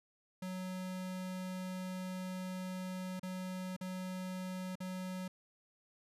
square tone with dropouts, 185 Hz, F#3, in tune, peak -40 dBFS, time 0.42-5.28 s, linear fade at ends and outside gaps 5 ms, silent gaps 3.196-3.23 / 3.765-3.81 / 4.755-4.803 s, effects resampled to 32000 Hz

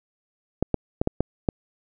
clicks, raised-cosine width 2 ms, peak -7 dBFS, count 6, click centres 0.626 / 0.743 / 1.015 / 1.074 / 1.206 / 1.488 s, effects none

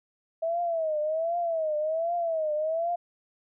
sine tone with vibrato, 647 Hz, E5, 32 cents flat, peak -25 dBFS, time 0.42-2.96 s, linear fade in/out 10 ms, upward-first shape triangle, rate 1.3 Hz, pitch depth 140 cents each way, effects none

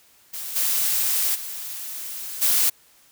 blue noise with level steps, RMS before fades -32 / -22 / -33 / -19 dBFS, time 0.33-2.7 s, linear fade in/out 10 ms, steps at 0.55 / 1.34 / 2.41 s, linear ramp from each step 20 ms, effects white hiss -56 dBFS RMS until 3.11 s

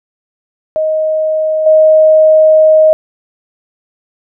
sine tone with level steps, 626 Hz, D#5, 10 cents sharp, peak -10 / -3 dBFS, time 0.76-2.93 s, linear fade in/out 0 ms, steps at 1.66 s, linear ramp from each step 5 ms, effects none

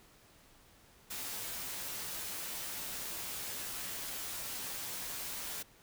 white noise with comb filter, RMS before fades -41 dBFS, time 1.1-5.63 s, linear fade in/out 10 ms, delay 13 ms, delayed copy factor -0.6, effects pink hiss -62 dBFS RMS until 5.82 s

